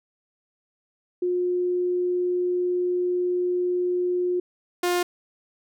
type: tone pair in turn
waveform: sine / sawtooth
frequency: 358.2 / 354.3 Hz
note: F4 / F4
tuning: +44 / +25 cents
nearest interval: unison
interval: 19 cents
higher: first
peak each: -21 / -17 dBFS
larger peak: second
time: 1.22-4.4 / 4.83-5.03 s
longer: first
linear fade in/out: 5 ms
effects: none